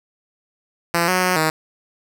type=tone with pitch steps; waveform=5% pulse; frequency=170.3 / 183.7 / 182.7 / 157.6 Hz; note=F3 / F#3 / F#3 / D#3; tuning=-43 / -12 / -22 / +23 cents; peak=-5 dBFS; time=0.94-1.5 s; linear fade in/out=2 ms; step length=140 ms; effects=none